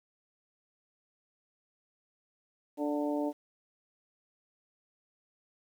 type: harmonic tone with a mistuned harmonic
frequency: 146.83 Hz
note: D3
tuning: in tune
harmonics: 2 / 3 / 4 / 5 / 6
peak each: -31 / -39 / -35 / -43 / -41 dBFS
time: 2.77-3.33 s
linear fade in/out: 50 ms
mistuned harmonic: 6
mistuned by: +24 cents
effects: 10-bit